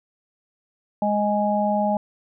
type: harmonic tone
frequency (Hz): 207.7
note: G#3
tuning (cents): 0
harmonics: 1 / 3 / 4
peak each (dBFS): -23 / -23 / -23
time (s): 1.02-1.97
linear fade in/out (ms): 2
effects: none